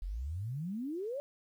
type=exponential sweep; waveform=sine; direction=up; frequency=41.3 to 587.3 Hz; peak=-35 dBFS; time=0.02-1.2 s; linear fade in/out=0 ms; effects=11-bit